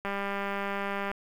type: click train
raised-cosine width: 0.5 ms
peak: -18 dBFS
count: 213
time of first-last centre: 0.05-1.115 s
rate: 199 Hz
effects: 8-bit